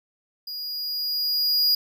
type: tone with level ramp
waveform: square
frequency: 4877 Hz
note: D#8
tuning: 35 cents flat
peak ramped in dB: -32 to -17 dBFS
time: 0.47-1.75 s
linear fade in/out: 5 ms
effects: none